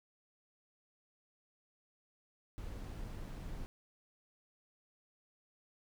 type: noise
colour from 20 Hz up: brown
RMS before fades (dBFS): -44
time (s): 2.58-3.66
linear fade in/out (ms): 0
effects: none